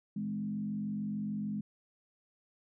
sine tone with frequency modulation, 207.7 Hz, G#3, in tune, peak -33 dBFS, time 0.16-1.61 s, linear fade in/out 5 ms, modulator 46.7 Hz, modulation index 0.75, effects none

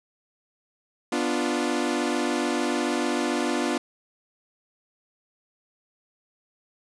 sawtooth chord, B diminished, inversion none, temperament equal, 246.9 / 293.7 / 349.2 Hz, B3 / D4 / F4, 0 / 0 / 0 cents, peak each -24 dBFS, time 1.12-3.78 s, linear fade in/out 5 ms, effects resampled to 22050 Hz + 8-bit

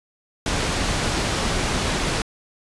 pink low-pass noise, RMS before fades -23 dBFS, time 0.46-2.22 s, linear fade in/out 2 ms, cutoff 7500 Hz, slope 12 dB/octave, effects resampled to 24000 Hz

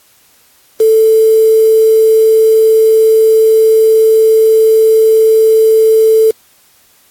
sine tone with quantisation, 441.6 Hz, A4, 6 cents sharp, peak -4 dBFS, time 0.8-6.31 s, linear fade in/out 5 ms, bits 4, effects white hiss -48 dBFS RMS until 7.1 s + AAC 64 kbps

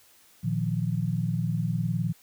sine chord, Bb suspended fourth, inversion none, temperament equal with one note detuned, 116.54 / 154.94 / 174.61 Hz, Bb2 / Eb3 / F3, 0 / -7 / 0 cents, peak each -29 dBFS, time 0.43-2.13 s, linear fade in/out 20 ms, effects white hiss -58 dBFS RMS until 2.22 s

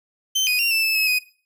30% pulse tone with pitch steps, 3092 / 2486 / 2760 / 2649 / 2625 / 2578 / 2501 Hz, G7 / D#7 / F7 / E7 / E7 / E7 / D#7, -24 / -2 / -21 / +8 / -8 / -39 / +8 cents, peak -15 dBFS, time 0.35-1.19 s, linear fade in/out 10 ms, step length 120 ms, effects noise-tail reverb RT60 0.4 s tail -17 dB re dry

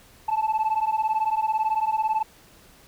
sine beating tone pair, 864 / 882 Hz, A5 / A5, -32 / +4 cents, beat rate 18 Hz, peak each -22 dBFS, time 0.28-2.23 s, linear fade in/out 10 ms, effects tanh soft clip ceiling -18 dBFS + pink hiss -53 dBFS RMS until 2.87 s

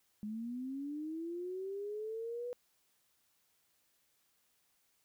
sine linear sweep, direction up, 206.7 to 493.9 Hz, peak -38 dBFS, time 0.23-2.53 s, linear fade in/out 0 ms, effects white hiss -75 dBFS RMS until 5.04 s

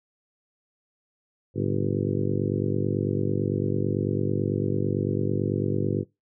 harmonic tone with a mistuned harmonic, 49 Hz, G1, in tune, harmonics 2 / 3 / 4 / 5 / 6 / 7 / 8 / 9 / 10, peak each -29 / -30 / -32 / -33 / -32 / -31 / -32 / -36 / -36 dBFS, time 1.54-6.05 s, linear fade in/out 50 ms, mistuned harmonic 2, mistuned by +140 cents, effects noise-tail reverb RT60 0.2 s tail -21 dB re dry

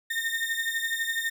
35% pulse beating tone pair, 1822 / 1834 Hz, A#6 / A#6, -40 / -29 cents, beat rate 12 Hz, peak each -28 / -29 dBFS, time 0.1-1.3 s, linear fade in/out 10 ms, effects none

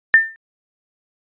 sine tone with exponential decay, 1796 Hz, A6, 35 cents sharp, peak -3 dBFS, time 0.14-0.36 s, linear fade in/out 0 ms, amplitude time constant 47 ms, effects resampled to 8000 Hz

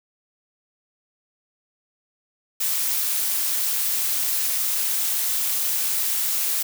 blue noise with amplitude modulation, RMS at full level -21 dBFS, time 2.6-6.63 s, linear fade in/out 10 ms, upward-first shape sine, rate 216 Hz, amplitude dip 50%, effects none

